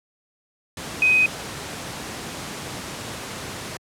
sine tone in noise, 2512 Hz, D#7, 16 cents sharp, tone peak -14 dBFS, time 1.02-1.26 s, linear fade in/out 2 ms, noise pink, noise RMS -32 dBFS, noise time 0.77-3.77 s, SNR +15 dB, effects high-pass 100 Hz 12 dB/octave + low-pass 10000 Hz 12 dB/octave

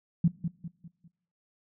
sine tone with echo, 169.8 Hz, F3, 48 cents flat, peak -18 dBFS, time 0.24-0.28 s, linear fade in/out 5 ms, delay 200 ms, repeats 4, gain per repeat -8 dB, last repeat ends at 1.08 s, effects noise-tail reverb RT60 0.7 s tail -21 dB re dry

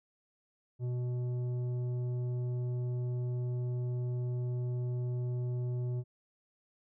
sine tone with tanh clipping, 123.47 Hz, B2, in tune, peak -33 dBFS, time 0.79-6.04 s, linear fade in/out 50 ms, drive 9 dB, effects none

